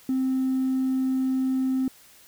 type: tone with hard clipping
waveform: sine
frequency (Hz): 261.6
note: C4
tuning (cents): 0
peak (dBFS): -22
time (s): 0.09-1.88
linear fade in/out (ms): 2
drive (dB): 1
effects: white hiss -53 dBFS RMS until 2.27 s